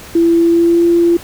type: tone with pitch glide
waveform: sine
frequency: 335.8 to 341.7 Hz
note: E4 to F4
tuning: +32 to -38 cents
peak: -7 dBFS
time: 0.15-1.17 s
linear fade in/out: 5 ms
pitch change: +30 cents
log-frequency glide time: 0.4-0.86 s
effects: pink hiss -34 dBFS RMS until 1.23 s